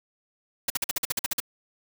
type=noise bursts; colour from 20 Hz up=white; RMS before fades=-26 dBFS; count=11; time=0.68-1.402 s; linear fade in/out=5 ms; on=22 ms; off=48 ms; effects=none